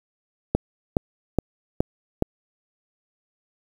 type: click train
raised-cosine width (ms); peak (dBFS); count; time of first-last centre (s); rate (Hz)
2; -5; 5; 0.55-2.224; 2.39
effects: 7-bit